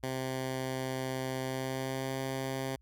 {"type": "tone with pitch glide", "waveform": "10% pulse", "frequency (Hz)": [130.81, 133.02], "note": ["C3", "C3"], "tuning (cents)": [0, 29], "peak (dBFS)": -25, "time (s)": [0.03, 2.76], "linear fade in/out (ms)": 5, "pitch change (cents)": 29, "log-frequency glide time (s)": [1.43, 2.14], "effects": ["added 60 Hz sine -60 dBFS peak until 2.81 s"]}